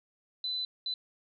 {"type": "tone bursts at uneven times", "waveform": "sine", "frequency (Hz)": 4010, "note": "B7", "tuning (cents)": 26, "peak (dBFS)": -31, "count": 2, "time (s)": [[0.44, 0.65], [0.86, 0.94]], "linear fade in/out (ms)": 2, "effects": []}